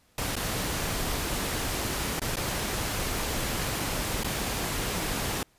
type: noise with dropouts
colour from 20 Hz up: pink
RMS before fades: -30 dBFS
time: 0.18-5.43 s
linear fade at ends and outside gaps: 2 ms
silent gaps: 0.355-0.365 / 2.196-2.217 / 2.358-2.368 / 4.235-4.244 s
effects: pink hiss -64 dBFS RMS until 5.58 s + resampled to 32000 Hz